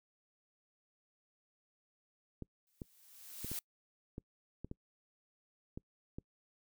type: clicks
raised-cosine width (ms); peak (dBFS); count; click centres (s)
3; -30; 9; 2.423 / 2.818 / 3.446 / 3.516 / 4.181 / 4.646 / 4.714 / 5.775 / 6.185
type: noise with exponential growth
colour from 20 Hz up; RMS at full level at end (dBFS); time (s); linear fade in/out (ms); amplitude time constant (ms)
blue; -39; 2.67-3.59; 1; 200
effects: noise-tail reverb RT60 0.1 s tail -26 dB re dry